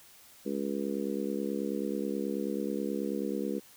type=harmonic tone; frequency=69.3 Hz; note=C#2; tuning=in tune; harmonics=3 / 4 / 5 / 6 / 7; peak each=-35 / -36 / -37 / -38 / -38 dBFS; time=0.45-3.6 s; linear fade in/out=20 ms; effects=white hiss -56 dBFS RMS until 3.76 s